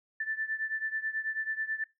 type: beating tone pair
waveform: sine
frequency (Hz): 1760 / 1769.2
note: A6 / A6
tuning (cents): 0 / +9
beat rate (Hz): 9.2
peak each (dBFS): -33 / -36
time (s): 0.2-1.84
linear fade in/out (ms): 5
effects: noise-tail reverb RT60 0.2 s tail -20 dB re dry